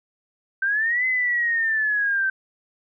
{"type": "linear two-way sweep", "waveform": "sine", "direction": "up then down", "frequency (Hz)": [1542, 2047, 1542], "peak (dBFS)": -19, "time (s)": [0.62, 2.3], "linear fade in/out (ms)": 5, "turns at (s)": 1.06, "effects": []}